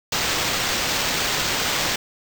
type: noise with sample-and-hold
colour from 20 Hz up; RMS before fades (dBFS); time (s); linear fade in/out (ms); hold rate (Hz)
white; -23; 0.12-1.96; 5; 11025
effects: none